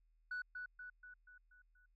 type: tone with echo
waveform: sine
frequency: 1480 Hz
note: F#6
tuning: in tune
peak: -38 dBFS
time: 0.31-0.42 s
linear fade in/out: 5 ms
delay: 240 ms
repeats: 6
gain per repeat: -5 dB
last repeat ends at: 1.86 s
effects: tanh soft clip ceiling -38 dBFS + added 40 Hz sine -70 dBFS peak until 1.95 s